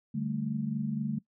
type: chord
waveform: sine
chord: D suspended fourth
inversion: none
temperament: equal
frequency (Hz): 146.83 / 196 / 220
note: D3 / G3 / A3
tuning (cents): 0 / 0 / 0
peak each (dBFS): -34 / -36 / -32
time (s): 0.14-1.19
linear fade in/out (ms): 10
effects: noise-tail reverb RT60 0.1 s tail -20 dB re dry